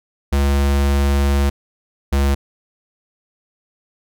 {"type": "tone pair in turn", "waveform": "square", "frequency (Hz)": [70, 69.48], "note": ["C#2", "C#2"], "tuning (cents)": [18, 5], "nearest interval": "unison", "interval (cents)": 13, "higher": "first", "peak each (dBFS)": -14, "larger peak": "neither", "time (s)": [[0.32, 1.5], [2.12, 2.35]], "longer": "first", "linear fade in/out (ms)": 10, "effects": []}